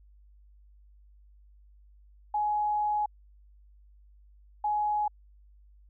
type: tone bursts at uneven times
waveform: sine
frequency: 839 Hz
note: G#5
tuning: 17 cents sharp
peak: -25 dBFS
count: 2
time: 2.34-3.06 / 4.64-5.08 s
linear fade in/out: 5 ms
effects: added 50 Hz sine -54 dBFS peak until 5.89 s